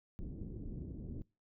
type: low-pass noise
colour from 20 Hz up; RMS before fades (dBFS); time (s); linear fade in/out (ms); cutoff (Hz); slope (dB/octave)
pink; -44; 0.19-1.22; 0; 330; 24
effects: noise-tail reverb RT60 0.3 s tail -25 dB re dry